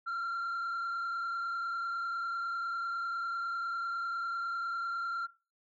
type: tone with frequency modulation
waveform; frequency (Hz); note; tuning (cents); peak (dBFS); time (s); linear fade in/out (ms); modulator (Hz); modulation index
sine; 1372; F6; -31; -30; 0.06-5.27; 20; 30; 0.92
effects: noise-tail reverb RT60 0.3 s tail -20 dB re dry + tanh soft clip ceiling -32 dBFS